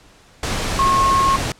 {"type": "tone in noise", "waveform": "sine", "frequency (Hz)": 1084, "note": "C#6", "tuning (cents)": -39, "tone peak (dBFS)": -13, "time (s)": [0.79, 1.36], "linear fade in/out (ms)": 2, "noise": "pink", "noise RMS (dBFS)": -22, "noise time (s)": [0.43, 1.52], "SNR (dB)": 6, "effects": ["pink hiss -49 dBFS RMS until 1.59 s", "low-pass 8000 Hz 12 dB/octave"]}